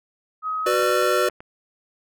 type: tone with pitch glide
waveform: sine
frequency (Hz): 1265 to 1355.8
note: D#6 to E6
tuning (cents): +28 to +48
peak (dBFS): -23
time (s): 0.42-1.3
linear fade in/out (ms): 50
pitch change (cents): +120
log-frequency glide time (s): 0.63-0.75
type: chord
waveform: square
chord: B minor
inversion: second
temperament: just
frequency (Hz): 370.4 / 493.9 / 592.7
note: F#4 / B4 / D5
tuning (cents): +2 / 0 / +16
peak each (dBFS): -24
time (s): 0.66-1.29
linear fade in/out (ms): 5
type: clicks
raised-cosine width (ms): 0.5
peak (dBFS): -25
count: 8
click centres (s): 0.682 / 0.737 / 0.796 / 0.83 / 0.896 / 1.029 / 1.297 / 1.405
effects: none